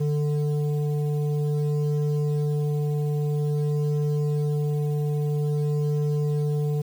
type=tone pair together; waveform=sine; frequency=148.1 / 443.8 Hz; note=D3 / A4; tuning=+15 / +15 cents; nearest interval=octave + perfect fifth; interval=1900 cents; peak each=-20 / -27 dBFS; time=0-6.82 s; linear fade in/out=10 ms; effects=tanh soft clip ceiling -19 dBFS + 8-bit